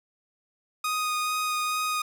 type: tone with vibrato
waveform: sawtooth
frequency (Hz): 1242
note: D#6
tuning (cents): -3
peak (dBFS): -22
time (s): 0.84-2.02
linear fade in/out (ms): 5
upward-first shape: sine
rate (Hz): 2.3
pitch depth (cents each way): 10
effects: none